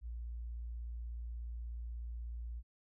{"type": "tone", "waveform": "sine", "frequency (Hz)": 58.27, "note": "A#1", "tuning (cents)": 0, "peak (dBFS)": -40, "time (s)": [0.01, 2.63], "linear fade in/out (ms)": 50, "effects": []}